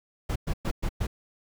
brown noise bursts, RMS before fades -27 dBFS, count 5, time 0.29-1.07 s, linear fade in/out 10 ms, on 68 ms, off 110 ms, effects none

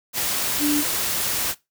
sine tone in noise, 293.7 Hz, D4, in tune, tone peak -18 dBFS, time 0.59-0.84 s, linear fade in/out 50 ms, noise white, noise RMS -24 dBFS, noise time 0.13-1.55 s, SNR +3 dB, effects noise-tail reverb RT60 0.2 s tail -19 dB re dry

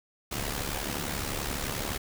pink noise with amplitude modulation, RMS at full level -30 dBFS, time 0.31-1.98 s, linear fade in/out 10 ms, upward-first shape sine, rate 71.6 Hz, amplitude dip 65%, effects none

